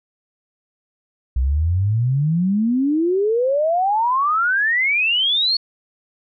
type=exponential sweep; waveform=sine; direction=up; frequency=60.8 to 4435 Hz; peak=-15 dBFS; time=1.36-5.57 s; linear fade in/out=5 ms; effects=none